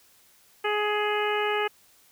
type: harmonic tone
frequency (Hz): 418.8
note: G#4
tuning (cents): +15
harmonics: 1 / 2 / 3 / 4 / 5 / 6 / 7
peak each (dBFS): -27 / -30 / -32 / -33 / -34 / -35 / -35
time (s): 0.64-1.68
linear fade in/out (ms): 10
effects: white hiss -59 dBFS RMS until 2.11 s